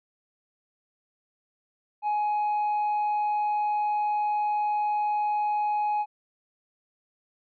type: tone with tanh clipping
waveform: sine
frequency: 838 Hz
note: G#5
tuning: 15 cents sharp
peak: -24 dBFS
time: 2.02-6.06 s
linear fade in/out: 50 ms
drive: 2 dB
effects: none